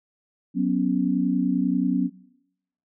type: chord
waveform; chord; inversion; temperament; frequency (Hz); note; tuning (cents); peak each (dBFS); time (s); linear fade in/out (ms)
sine; F# suspended fourth; none; equal; 185 / 246.9 / 277.2; F#3 / B3 / C#4; 0 / 0 / 0; -24; 0.54-2.1; 50
effects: noise-tail reverb RT60 0.8 s tail -21 dB re dry